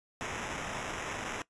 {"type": "noise with sample-and-hold", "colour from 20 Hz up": "violet", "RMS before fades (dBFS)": -38, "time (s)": [0.21, 1.42], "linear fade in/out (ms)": 0, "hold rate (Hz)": 4410, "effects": ["noise-tail reverb RT60 0.1 s tail -19 dB re dry", "resampled to 22050 Hz"]}